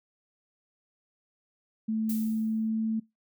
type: tone with pitch glide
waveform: sine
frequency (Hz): 220 to 221.5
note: A3 to A3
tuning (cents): 0 to +12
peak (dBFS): -26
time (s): 1.88-3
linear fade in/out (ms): 10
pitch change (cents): +12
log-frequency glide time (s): 2.39-2.85
type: noise with exponential decay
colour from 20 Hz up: violet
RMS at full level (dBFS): -36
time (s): 2.09-2.69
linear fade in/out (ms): 5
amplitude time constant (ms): 130
effects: noise-tail reverb RT60 0.2 s tail -23 dB re dry